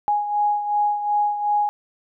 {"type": "beating tone pair", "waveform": "sine", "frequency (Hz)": [829, 831.7], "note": ["G#5", "G#5"], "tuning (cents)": [-3, 2], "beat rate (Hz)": 2.7, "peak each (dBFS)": [-19, -26], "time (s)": [0.08, 1.69], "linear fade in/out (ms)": 0, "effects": []}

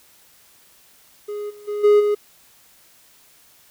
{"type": "tone with level steps", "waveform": "triangle", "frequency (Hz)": 415.3, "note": "G#4", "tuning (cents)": 0, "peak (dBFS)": [-24, -38, -21, -8, -14], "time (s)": [1.28, 2.15], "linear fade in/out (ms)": 10, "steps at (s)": [1.49, 1.67, 1.83, 1.99], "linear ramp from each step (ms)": 20, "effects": ["white hiss -53 dBFS RMS until 3.7 s"]}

